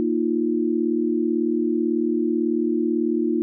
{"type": "chord", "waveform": "sine", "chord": "Bb suspended fourth", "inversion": "none", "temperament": "equal", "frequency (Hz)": [233.1, 311.1, 349.2], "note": ["Bb3", "Eb4", "F4"], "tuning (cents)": [0, 0, 0], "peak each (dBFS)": [-24, -23, -23], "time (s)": [0, 3.42], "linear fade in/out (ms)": 0, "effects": []}